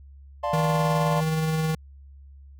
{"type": "chord", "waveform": "triangle", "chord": "D minor seventh", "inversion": "none", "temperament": "equal", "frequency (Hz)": [587.3, 698.5, 880, 1046.5], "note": ["D5", "F5", "A5", "C6"], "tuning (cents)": [0, 0, 0, 0], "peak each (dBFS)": [-26, -28, -29, -28], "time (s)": [0.43, 1.21], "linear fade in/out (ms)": 10}
{"type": "tone with tremolo", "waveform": "square", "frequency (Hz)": 158.5, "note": "D#3", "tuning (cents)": 32, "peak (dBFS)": -22, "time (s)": [0.53, 1.75], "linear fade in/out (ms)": 5, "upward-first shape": "sine", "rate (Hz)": 19, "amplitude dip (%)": 25}
{"effects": ["added 69 Hz sine -44 dBFS peak until 2.59 s"]}